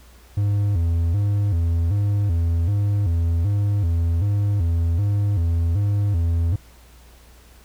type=tone with vibrato; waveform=triangle; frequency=92.5 Hz; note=F#2; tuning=in tune; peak=-15 dBFS; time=0.37-6.56 s; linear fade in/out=5 ms; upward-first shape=square; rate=1.3 Hz; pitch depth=170 cents each way; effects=added 60 Hz sine -47 dBFS peak until 7.64 s + pink hiss -52 dBFS RMS until 7.64 s